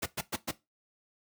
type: noise bursts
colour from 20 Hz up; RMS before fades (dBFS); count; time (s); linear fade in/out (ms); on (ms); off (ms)
pink; -32; 4; 0.02-0.514; 10; 41; 110
effects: noise-tail reverb RT60 0.2 s tail -17 dB re dry + high-pass 100 Hz 12 dB/octave